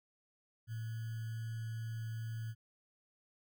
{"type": "tone with sample-and-hold", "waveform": "sine", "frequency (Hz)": 112.8, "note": "A2", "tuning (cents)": 44, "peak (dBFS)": -38, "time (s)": [0.67, 2.55], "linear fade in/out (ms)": 50, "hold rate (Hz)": 1575, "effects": []}